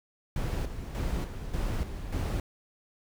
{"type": "noise with tremolo", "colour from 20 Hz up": "brown", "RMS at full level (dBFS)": -30, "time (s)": [0.36, 2.4], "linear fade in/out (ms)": 2, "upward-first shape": "square", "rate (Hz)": 1.7, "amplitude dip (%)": 60, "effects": []}